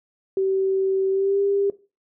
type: tone with pitch glide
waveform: sine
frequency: 384.3 to 399 Hz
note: G4 to G4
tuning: -34 to +31 cents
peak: -18 dBFS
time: 0.37-1.7 s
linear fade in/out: 2 ms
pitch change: +65 cents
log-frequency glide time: 1.1-1.4 s
effects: noise-tail reverb RT60 0.3 s tail -17 dB re dry